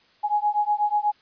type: beating tone pair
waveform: sine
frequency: 830.6 / 838.8 Hz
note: G#5 / G#5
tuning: 0 / +17 cents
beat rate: 8.2 Hz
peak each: -23 dBFS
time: 0.23-1.12 s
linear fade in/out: 20 ms
effects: white hiss -59 dBFS RMS until 1.21 s + resampled to 11025 Hz